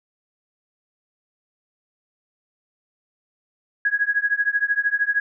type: tone with tremolo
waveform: sine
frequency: 1659 Hz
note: G#6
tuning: 2 cents flat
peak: -14 dBFS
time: 3.85-5.2 s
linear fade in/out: 2 ms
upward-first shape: triangle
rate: 13 Hz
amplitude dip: 100%
effects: none